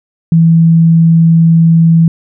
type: tone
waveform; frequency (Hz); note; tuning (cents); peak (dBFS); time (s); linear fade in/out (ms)
sine; 164.81; E3; 0; -3; 0.32-2.08; 2
effects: none